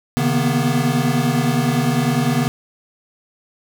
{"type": "tone cluster", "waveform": "square", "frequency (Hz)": [134.2, 154.6, 236.8, 246.7], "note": ["C3", "D#3", "A#3", "B3"], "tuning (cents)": [44, -11, 27, -2], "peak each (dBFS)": -22, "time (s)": [0.17, 2.48], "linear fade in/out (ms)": 0, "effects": []}